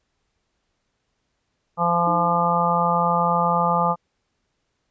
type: harmonic tone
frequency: 172 Hz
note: F3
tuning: 26 cents flat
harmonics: 1 / 3 / 4 / 5 / 6 / 7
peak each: -25 / -26 / -26 / -22 / -27 / -22 dBFS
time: 1.77-3.96 s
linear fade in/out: 50 ms
type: tone with exponential decay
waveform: sine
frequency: 315.6 Hz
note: D#4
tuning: 25 cents sharp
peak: -28 dBFS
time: 2.07-3.04 s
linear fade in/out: 2 ms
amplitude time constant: 210 ms
effects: pink hiss -73 dBFS RMS until 4.9 s + resampled to 16000 Hz